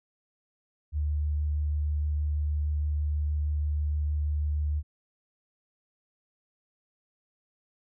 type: tone with vibrato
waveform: sine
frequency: 74.6 Hz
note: D2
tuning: 28 cents sharp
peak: -25 dBFS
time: 0.92-4.83 s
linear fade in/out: 50 ms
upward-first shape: sine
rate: 6.3 Hz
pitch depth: 8 cents each way
effects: none